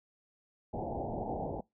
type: low-pass noise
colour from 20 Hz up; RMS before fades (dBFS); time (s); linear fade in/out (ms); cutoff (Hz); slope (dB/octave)
white; -37; 0.73-1.61; 10; 860; 96
effects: noise-tail reverb RT60 0.2 s tail -23 dB re dry